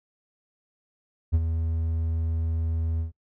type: tone with ADSR envelope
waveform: triangle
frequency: 81.5 Hz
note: E2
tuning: 19 cents flat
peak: -14 dBFS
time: 1.32-3.12 s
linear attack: 26 ms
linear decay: 43 ms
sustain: -8 dB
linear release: 120 ms
effects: noise-tail reverb RT60 0.1 s tail -23 dB re dry